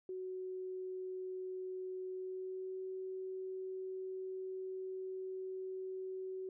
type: tone with pitch glide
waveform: sine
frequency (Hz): 371.9 to 376.2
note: F#4 to F#4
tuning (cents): +9 to +29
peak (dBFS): -40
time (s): 0.09-6.49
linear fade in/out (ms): 2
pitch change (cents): +20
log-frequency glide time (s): 2.08-2.82
effects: none